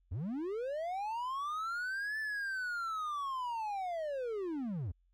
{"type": "linear two-way sweep", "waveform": "triangle", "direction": "up then down", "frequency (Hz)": [72.8, 1764, 72.8], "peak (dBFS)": -33, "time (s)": [0.11, 4.92], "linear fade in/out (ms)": 10, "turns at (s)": 2.19, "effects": ["added 44 Hz sine -68 dBFS peak until 5.13 s"]}